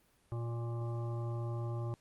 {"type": "harmonic tone", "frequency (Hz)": 117.4, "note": "A#2", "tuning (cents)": 13, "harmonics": [1, 3, 5, 7, 9, 10], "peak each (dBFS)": [-35, -45, -49, -52, -54, -55], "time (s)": [0.32, 1.94], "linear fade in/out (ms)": 0, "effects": ["pink hiss -70 dBFS RMS until 2 s", "Opus 32 kbps"]}